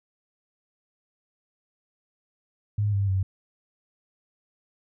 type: tone with pitch steps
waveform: sine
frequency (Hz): 103.83 / 99.43 / 95.21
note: G#2 / G2 / G2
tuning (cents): 0 / +25 / -50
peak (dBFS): -21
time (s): 2.78-3.23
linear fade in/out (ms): 5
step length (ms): 150
effects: none